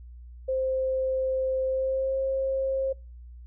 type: tone with pitch glide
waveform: sine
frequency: 523.3 to 534.3 Hz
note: C5 to C5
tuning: 0 to +36 cents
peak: -24 dBFS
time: 0.48-2.93 s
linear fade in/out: 10 ms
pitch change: +36 cents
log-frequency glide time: 1.66-2.18 s
effects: noise-tail reverb RT60 0.3 s tail -26 dB re dry + added 60 Hz sine -42 dBFS peak until 3.46 s